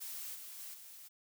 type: noise with level steps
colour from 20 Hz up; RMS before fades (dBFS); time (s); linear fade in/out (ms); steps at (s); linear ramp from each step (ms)
blue; -44 / -49 / -47 / -53; 0-1.09; 20; 0.34 / 0.58 / 0.73; 20
effects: none